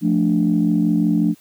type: chord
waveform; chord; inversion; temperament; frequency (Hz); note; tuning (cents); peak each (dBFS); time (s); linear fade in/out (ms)
sine; D minor; first; equal; 174.61 / 220 / 293.7; F3 / A3 / D4; 0 / 0 / 0; -18; 0.01-1.35; 50
effects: tanh soft clip ceiling -6 dBFS + white hiss -53 dBFS RMS until 1.4 s